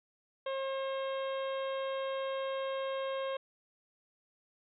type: harmonic tone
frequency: 537 Hz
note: C5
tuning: 45 cents sharp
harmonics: 1 / 2 / 3 / 4 / 5 / 6 / 7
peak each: -34 / -41 / -48 / -51 / -52 / -49 / -53 dBFS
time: 0.46-3.37 s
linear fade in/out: 5 ms
effects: none